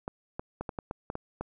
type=clicks; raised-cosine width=1 ms; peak=-20 dBFS; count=9; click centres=0.079 / 0.395 / 0.61 / 0.692 / 0.788 / 0.911 / 1.101 / 1.154 / 1.41 s; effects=none